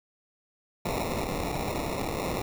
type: noise with sample-and-hold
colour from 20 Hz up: blue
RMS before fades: -31 dBFS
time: 0.85-2.42 s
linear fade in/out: 5 ms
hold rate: 1575 Hz
effects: none